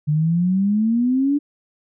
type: exponential sweep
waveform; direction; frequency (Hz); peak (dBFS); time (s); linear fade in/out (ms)
sine; up; 146.83 to 293.7; -15; 0.07-1.39; 20
effects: none